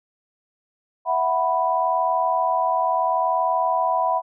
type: chord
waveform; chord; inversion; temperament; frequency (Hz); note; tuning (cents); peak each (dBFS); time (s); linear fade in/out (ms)
sine; E suspended second; none; equal; 659.3 / 740 / 987.8; E5 / F#5 / B5; 0 / 0 / 0; -24 / -23 / -21; 1.05-4.22; 50
effects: none